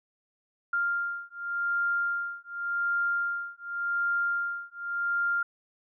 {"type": "beating tone pair", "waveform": "sine", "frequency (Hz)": [1396.9, 1397.78], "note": ["F6", "F6"], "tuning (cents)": [0, 1], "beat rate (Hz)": 0.88, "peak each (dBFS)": [-30, -30], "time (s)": [0.73, 5.43], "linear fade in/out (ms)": 5, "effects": []}